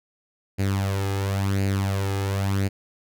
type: tone with flanger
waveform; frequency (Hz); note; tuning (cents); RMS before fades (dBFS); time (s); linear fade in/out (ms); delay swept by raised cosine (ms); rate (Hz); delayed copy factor
sawtooth; 98; G2; 0; -24; 0.58-2.69; 20; 0.43 to 2.43; 0.95; +0.65
effects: none